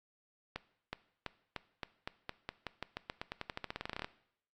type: accelerating click train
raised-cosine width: 0.3 ms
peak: -22 dBFS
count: 28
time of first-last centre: 0.56-4.045 s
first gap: 370 ms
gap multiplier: 0.9
effects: noise-tail reverb RT60 0.7 s tail -18 dB re dry + Opus 48 kbps